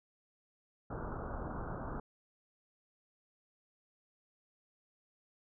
pink low-pass noise, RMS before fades -41 dBFS, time 0.9-2 s, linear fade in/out 5 ms, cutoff 1500 Hz, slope 96 dB/octave, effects none

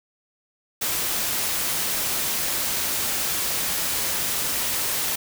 white noise, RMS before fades -25 dBFS, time 0.81-5.16 s, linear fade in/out 10 ms, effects none

